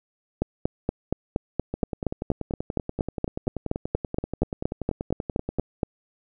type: two click trains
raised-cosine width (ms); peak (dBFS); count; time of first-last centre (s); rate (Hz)
2; -15 / -9; 41 / 24; 1.74-5.586 / 0.42-5.832; 10.4 / 4.25
effects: none